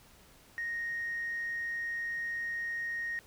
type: tone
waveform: sine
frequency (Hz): 1864.7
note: A#6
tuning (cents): 0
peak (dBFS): -32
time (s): 0.58-3.19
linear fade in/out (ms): 0
effects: tanh soft clip ceiling -29 dBFS + pink hiss -59 dBFS RMS until 3.26 s